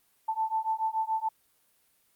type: beating tone pair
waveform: sine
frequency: 880 / 887 Hz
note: A5 / A5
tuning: 0 / +14 cents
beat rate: 7 Hz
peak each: -30 dBFS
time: 0.28-1.29 s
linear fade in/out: 10 ms
effects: white hiss -68 dBFS RMS until 2.15 s + Opus 32 kbps